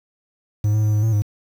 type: tone with pitch steps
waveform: triangle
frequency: 105.1 / 107.5 / 106.5 / 105.6 / 111.6 / 103.9 Hz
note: G#2 / A2 / G#2 / G#2 / A2 / G#2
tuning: +21 / -40 / +44 / +29 / +25 / +1 cents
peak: -13 dBFS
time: 0.64-1.222 s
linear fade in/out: 5 ms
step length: 97 ms
effects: 7-bit